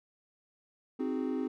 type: chord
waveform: triangle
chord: Ab dominant seventh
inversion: first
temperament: equal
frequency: 261.6 / 311.1 / 370 / 415.3 Hz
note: C4 / Eb4 / Gb4 / Ab4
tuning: 0 / 0 / 0 / 0 cents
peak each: -31 / -35 / -37 / -37 dBFS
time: 0.99-1.48 s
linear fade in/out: 10 ms
effects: none